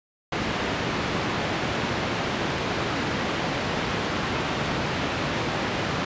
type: band-pass noise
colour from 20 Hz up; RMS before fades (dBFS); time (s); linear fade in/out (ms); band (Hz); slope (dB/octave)
pink; -27; 0.32-6.05; 5; 110 to 3300; 12
effects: resampled to 16000 Hz